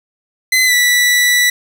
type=tone with pitch glide; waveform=sawtooth; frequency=2035 to 1963.4 Hz; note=C7 to B6; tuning=-49 to -11 cents; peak=-6 dBFS; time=0.52-1.5 s; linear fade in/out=5 ms; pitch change=-62 cents; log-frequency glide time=0.65-0.73 s; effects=none